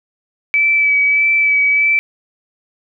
sine tone with vibrato, 2300 Hz, D7, 37 cents flat, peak -10 dBFS, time 0.54-1.99 s, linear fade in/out 0 ms, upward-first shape sine, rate 1.6 Hz, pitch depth 20 cents each way, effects none

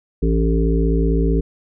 harmonic tone, 55.6 Hz, A1, 19 cents sharp, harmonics 1 / 3 / 5 / 7 / 8, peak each -16 / -21 / -23 / -24 / -25 dBFS, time 0.22-1.41 s, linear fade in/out 10 ms, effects none

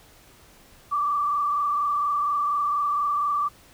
sine tone with frequency modulation, 1167 Hz, D6, 11 cents flat, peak -21 dBFS, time 0.91-3.49 s, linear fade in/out 20 ms, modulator 24.2 Hz, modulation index 1.3, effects pink hiss -53 dBFS RMS until 3.73 s

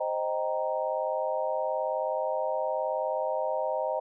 sine chord, C minor seventh, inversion none, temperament equal, 523.3 / 622.3 / 784 / 932.3 Hz, C5 / Eb5 / G5 / Bb5, 0 / 0 / 0 / 0 cents, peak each -32 / -30 / -35 / -34 dBFS, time 0-4 s, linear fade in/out 10 ms, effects none

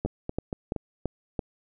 two click trains, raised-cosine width 2 ms, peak -17 / -14 dBFS, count 4 / 5, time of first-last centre 0.06-0.763 / 0.05-1.392 s, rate 4.27 / 2.98 Hz, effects none

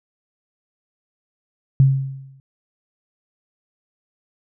sine tone with exponential decay, 135 Hz, C#3, 45 cents flat, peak -7 dBFS, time 1.8-2.4 s, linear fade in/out 0 ms, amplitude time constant 130 ms, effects none

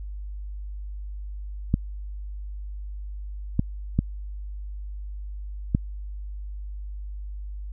clicks, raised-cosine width 5 ms, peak -7 dBFS, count 4, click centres 1.741 / 3.594 / 3.99 / 5.749 s, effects added 50 Hz sine -32 dBFS peak until 7.72 s

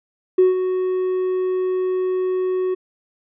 triangle tone with ADSR envelope, 370 Hz, F#4, in tune, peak -5 dBFS, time 0.38-2.75 s, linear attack 10 ms, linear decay 150 ms, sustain -11 dB, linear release 15 ms, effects tanh soft clip ceiling -7 dBFS + resampled to 8000 Hz

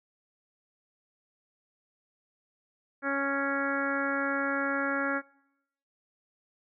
harmonic tone, 277.2 Hz, C#4, in tune, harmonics 1 / 2 / 3 / 4 / 5 / 6 / 7 / 8, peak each -33 / -34 / -40 / -39 / -32 / -33 / -42 / -43 dBFS, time 3.02-5.22 s, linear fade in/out 50 ms, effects noise-tail reverb RT60 0.8 s tail -22 dB re dry

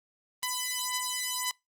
5% pulse beating tone pair, 1000 / 1001.9 Hz, B5 / B5, +21 / +25 cents, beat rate 1.9 Hz, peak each -21 dBFS, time 0.43-1.51 s, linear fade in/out 0 ms, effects noise-tail reverb RT60 0.2 s tail -23 dB re dry + Opus 32 kbps

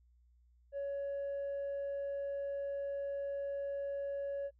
triangle tone with tanh clipping, 560 Hz, C#5, 18 cents sharp, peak -36 dBFS, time 0.72-4.51 s, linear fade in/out 50 ms, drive 6 dB, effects noise-tail reverb RT60 0.1 s tail -24 dB re dry + added 60 Hz sine -64 dBFS peak until 4.59 s

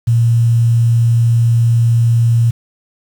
sine tone with quantisation, 116.54 Hz, A#2, in tune, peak -8 dBFS, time 0.07-2.51 s, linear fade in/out 10 ms, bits 6, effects none

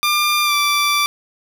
15% pulse tone with pitch glide, 1196 to 1170 Hz, D6 to D6, +31 to -7 cents, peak -8 dBFS, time 0.03-1.06 s, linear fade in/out 0 ms, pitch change -38 cents, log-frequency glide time 0.44-0.53 s, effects none

